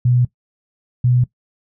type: tone pair in turn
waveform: sine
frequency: 123.47 / 123.93 Hz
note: B2 / B2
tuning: 0 / +6 cents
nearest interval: unison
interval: 6 cents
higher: second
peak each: -11 dBFS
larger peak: neither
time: 0.05-0.25 / 1.04-1.24 s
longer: neither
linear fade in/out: 5 ms
effects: noise-tail reverb RT60 0.1 s tail -18 dB re dry